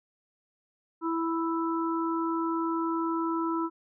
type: harmonic tone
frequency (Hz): 329.6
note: E4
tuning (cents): 0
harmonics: 1 / 3 / 4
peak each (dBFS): -28 / -33 / -34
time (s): 1.01-3.7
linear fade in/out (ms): 50
effects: none